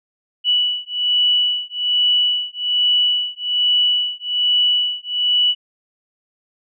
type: beating tone pair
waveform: sine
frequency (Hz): 2952 / 2953.2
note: F#7 / F#7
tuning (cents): -5 / -4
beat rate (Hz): 1.2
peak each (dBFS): -18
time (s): 0.44-5.55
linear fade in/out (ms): 50
effects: none